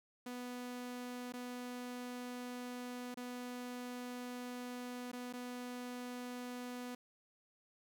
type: tone with dropouts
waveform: sawtooth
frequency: 246.9 Hz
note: B3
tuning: in tune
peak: -39 dBFS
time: 0.26-6.95 s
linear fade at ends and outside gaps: 5 ms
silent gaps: 1.324-1.336 / 3.144-3.171 / 5.117-5.13 / 5.328-5.335 s
effects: none